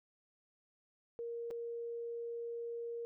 sine tone with dropouts, 468.1 Hz, A#4, 7 cents sharp, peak -39 dBFS, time 1.19-3.05 s, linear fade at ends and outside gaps 0 ms, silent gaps 1.505-1.51 s, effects none

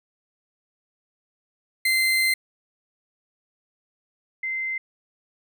35% pulse / sine tone pair in turn, 2075 / 2075 Hz, C7 / C7, -15 / -15 cents, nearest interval unison, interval 0 cents, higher neither, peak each -17 / -25 dBFS, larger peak first, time 1.85-2.34 / 4.43-4.78 s, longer first, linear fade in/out 5 ms, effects none

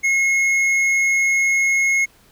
sine tone with hard clipping, 2166 Hz, C#7, 41 cents flat, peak -16 dBFS, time 0.03-2.06 s, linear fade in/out 20 ms, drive 6 dB, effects pink hiss -53 dBFS RMS until 2.31 s

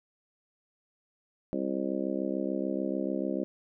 harmonic tone, 66.8 Hz, C2, 36 cents sharp, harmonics 3 / 4 / 5 / 6 / 7 / 8 / 9, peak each -35 / -34 / -34 / -39 / -46 / -37 / -39 dBFS, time 1.53-3.44 s, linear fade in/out 0 ms, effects none

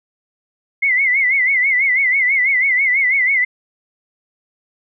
sine tone with vibrato, 2093 Hz, C7, in tune, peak -12 dBFS, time 0.82-3.45 s, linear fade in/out 10 ms, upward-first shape sine, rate 6.1 Hz, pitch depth 110 cents each way, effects none

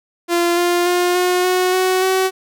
sawtooth tone with pitch steps, 344.9 / 350.1 / 355.4 / 360.8 / 366.3 / 371.8 / 377.4 Hz, F4 / F4 / F4 / F#4 / F#4 / F#4 / F#4, -22 / +4 / +30 / -44 / -17 / +8 / +34 cents, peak -10 dBFS, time 0.28-2.31 s, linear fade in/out 50 ms, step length 290 ms, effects none

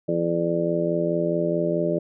harmonic tone, 84.7 Hz, E2, 48 cents sharp, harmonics 2 / 3 / 4 / 5 / 6 / 7, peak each -27 / -34 / -26 / -28 / -34 / -25 dBFS, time 0.08-1.99 s, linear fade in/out 10 ms, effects none

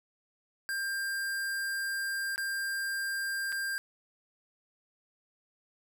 square tone with dropouts, 1593 Hz, G6, 27 cents sharp, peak -32 dBFS, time 0.69-3.78 s, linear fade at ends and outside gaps 0 ms, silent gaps 2.36-2.379 / 3.521-3.525 s, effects none

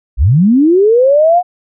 sine linear sweep, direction up, 46.25 to 732 Hz, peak -5 dBFS, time 0.17-1.43 s, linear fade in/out 50 ms, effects none

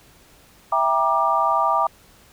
sine chord, E half-diminished seventh, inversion none, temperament just, 659.3 / 791.1 / 949.3 / 1186.7 Hz, E5 / G5 / Bb5 / D6, 0 / +16 / +31 / +18 cents, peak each -24 / -23 / -22 / -20 dBFS, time 0.72-1.87 s, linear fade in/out 5 ms, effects pink hiss -52 dBFS RMS until 2.32 s

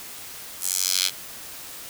10% pulse tone with high-pass filter sweep, 93 Hz, F#2, 9 cents sharp, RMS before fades -24 dBFS, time 0.6-1.11 s, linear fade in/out 50 ms, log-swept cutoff 9000 to 3500 Hz, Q 1.6, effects white hiss -39 dBFS RMS until 1.89 s

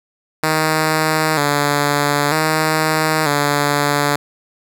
5% pulse tone with vibrato, 150.7 Hz, D3, 45 cents sharp, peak -3 dBFS, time 0.43-4.16 s, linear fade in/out 5 ms, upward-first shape square, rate 0.53 Hz, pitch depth 69 cents each way, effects none

